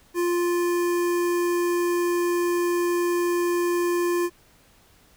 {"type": "tone with notch filter", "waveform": "square", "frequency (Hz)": 349.2, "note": "F4", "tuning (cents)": 0, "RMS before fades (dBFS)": -23, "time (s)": [0.14, 4.3], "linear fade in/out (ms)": 50, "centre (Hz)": 3700, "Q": 1.2, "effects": ["pink hiss -57 dBFS RMS until 5.16 s"]}